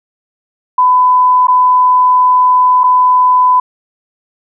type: tone with dropouts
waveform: sine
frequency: 1003 Hz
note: B5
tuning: 26 cents sharp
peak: -5 dBFS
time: 0.78-3.6 s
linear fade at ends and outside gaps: 5 ms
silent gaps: 1.471-1.482 / 2.835-2.839 s
effects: none